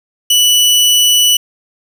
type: tone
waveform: sawtooth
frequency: 2960 Hz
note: F#7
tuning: in tune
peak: -4 dBFS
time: 0.3-1.37 s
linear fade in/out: 5 ms
effects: none